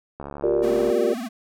click train, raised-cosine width 1 ms, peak -20 dBFS, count 51, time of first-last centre 0.2-0.902 s, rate 71.2 Hz
sine chord, G minor seventh, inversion third, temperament equal with one note detuned, 355.3 / 392 / 466.2 / 587.3 Hz, F4 / G4 / Bb4 / D5, +30 / 0 / 0 / 0 cents, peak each -23 / -24 / -23 / -25 dBFS, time 0.43-1.14 s, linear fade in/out 10 ms
square tone with vibrato, 239.5 Hz, A#3, 47 cents sharp, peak -29 dBFS, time 0.62-1.29 s, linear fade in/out 20 ms, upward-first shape sine, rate 18 Hz, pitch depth 170 cents each way
effects none

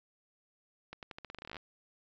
accelerating click train, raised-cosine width 0.3 ms, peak -28 dBFS, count 17, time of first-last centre 0.93-1.567 s, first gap 98 ms, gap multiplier 0.86, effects resampled to 16000 Hz

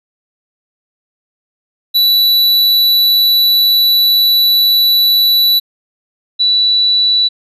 square / sine tone pair in turn, 3951 / 3951 Hz, B7 / B7, 0 / 0 cents, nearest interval unison, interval 0 cents, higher neither, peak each -8 / -8 dBFS, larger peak neither, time 1.94-5.6 / 6.39-7.29 s, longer first, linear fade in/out 20 ms, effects resampled to 32000 Hz

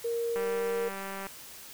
sine tone, 466.9 Hz, A#4, 3 cents sharp, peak -28 dBFS, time 0.04-0.89 s, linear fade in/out 10 ms
click train, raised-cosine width 0.5 ms, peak -24 dBFS, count 178, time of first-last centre 0.36-1.268 s, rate 195 Hz
effects white hiss -47 dBFS RMS until 1.73 s

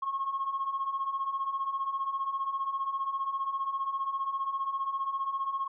sine beating tone pair, 1074 / 1089 Hz, C6 / C#6, +45 / -31 cents, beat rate 15 Hz, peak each -35 / -30 dBFS, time 0.02-5.68 s, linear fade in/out 10 ms, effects tanh soft clip ceiling -23 dBFS

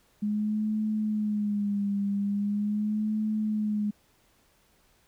sine tone with vibrato, 207.7 Hz, G#3, in tune, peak -25 dBFS, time 0.22-3.91 s, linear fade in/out 10 ms, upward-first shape sine, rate 0.41 Hz, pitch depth 62 cents each way, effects pink hiss -65 dBFS RMS until 5.07 s

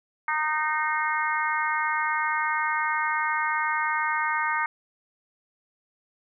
harmonic tone, 307.6 Hz, D#4, 20 cents flat, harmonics 3 / 4 / 5 / 6 / 7, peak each -28 / -29 / -30 / -31 / -31 dBFS, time 0.28-4.66 s, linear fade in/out 2 ms, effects none

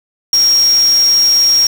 sine tone in noise, 5588 Hz, F8, in tune, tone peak -7 dBFS, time 0.33-1.67 s, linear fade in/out 2 ms, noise white, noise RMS -25 dBFS, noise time 0.33-1.67 s, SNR +15 dB, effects none

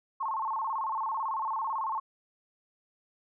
sine tone with vibrato, 978 Hz, B5, 17 cents flat, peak -29 dBFS, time 0.2-2 s, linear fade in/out 10 ms, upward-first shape square, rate 18 Hz, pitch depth 170 cents each way, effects none

